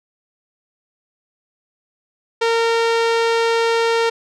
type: tone with low-pass filter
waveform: sawtooth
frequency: 459.5 Hz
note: A#4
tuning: 25 cents flat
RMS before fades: -17 dBFS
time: 2.41-4.1 s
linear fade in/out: 10 ms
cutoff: 4800 Hz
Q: 0.88
effects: none